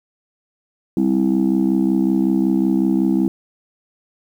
sine chord, C major, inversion second, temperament just, 196.22 / 261.6 / 327 Hz, G3 / C4 / E4, +2 / 0 / -14 cents, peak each -17 dBFS, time 0.97-3.28 s, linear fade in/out 2 ms, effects tanh soft clip ceiling -8 dBFS + 8-bit

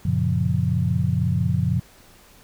sine chord, Gb major seventh, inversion none, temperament equal, 92.5 / 116.54 / 138.59 / 174.61 Hz, Gb2 / Bb2 / Db3 / F3, 0 / 0 / 0 / 0 cents, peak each -24 dBFS, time 0.05-1.8 s, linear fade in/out 5 ms, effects pink hiss -51 dBFS RMS until 2.43 s

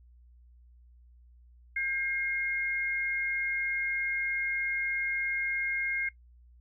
sine tone pair together, 1603.2 / 2140 Hz, G6 / C7, +38 / +38 cents, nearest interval perfect fourth, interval 500 cents, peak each -35 / -29 dBFS, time 1.76-6.09 s, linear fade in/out 5 ms, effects noise-tail reverb RT60 0.1 s tail -18 dB re dry + added 60 Hz sine -54 dBFS peak until 6.6 s

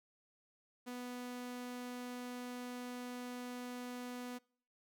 sawtooth tone, 246.9 Hz, B3, in tune, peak -39 dBFS, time 0.86-4.39 s, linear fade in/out 20 ms, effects noise-tail reverb RT60 0.5 s tail -25 dB re dry

